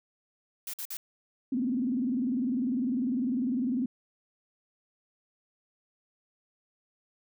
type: noise bursts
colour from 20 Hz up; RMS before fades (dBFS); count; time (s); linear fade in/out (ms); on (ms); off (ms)
blue; -37; 3; 0.67-0.97; 2; 66; 51
type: tone with vibrato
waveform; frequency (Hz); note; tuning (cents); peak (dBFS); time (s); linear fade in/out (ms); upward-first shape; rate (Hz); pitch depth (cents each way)
sine; 250.6; B3; +25; -26; 1.52-3.86; 5; square; 20; 130
effects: none